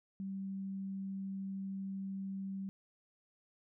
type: tone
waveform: sine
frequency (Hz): 193.8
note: G3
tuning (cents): -20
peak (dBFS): -38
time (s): 0.2-2.69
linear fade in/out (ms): 0
effects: none